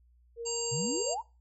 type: tone with pitch glide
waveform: sine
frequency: 466.2 to 481.2 Hz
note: A#4 to B4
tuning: 0 to -45 cents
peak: -35 dBFS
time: 0.36-1.17 s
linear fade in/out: 50 ms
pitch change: +55 cents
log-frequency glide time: 0.72-0.81 s
type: harmonic tone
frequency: 935 Hz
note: A#5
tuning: 5 cents sharp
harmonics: 1 / 3 / 5 / 7 / 8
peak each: -45 / -44 / -40 / -44 / -34 dBFS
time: 0.45-1.15 s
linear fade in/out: 20 ms
type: exponential sweep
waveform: sine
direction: up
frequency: 116.54 to 1000 Hz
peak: -32 dBFS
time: 0.71-1.22 s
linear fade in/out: 20 ms
effects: noise-tail reverb RT60 0.3 s tail -22 dB re dry + added 60 Hz sine -60 dBFS peak until 1.4 s